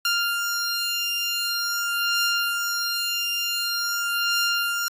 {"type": "beating tone pair", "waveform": "15% pulse", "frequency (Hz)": [1396.9, 1397.36], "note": ["F6", "F6"], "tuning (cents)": [0, 1], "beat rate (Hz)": 0.46, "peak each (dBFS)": [-18, -21], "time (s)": [0.05, 4.88], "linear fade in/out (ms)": 2, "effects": ["AAC 48 kbps"]}